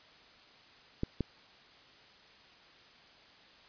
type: clicks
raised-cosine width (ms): 3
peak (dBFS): -18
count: 2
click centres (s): 1.034 / 1.207
effects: white hiss -58 dBFS RMS until 3.68 s + resampled to 11025 Hz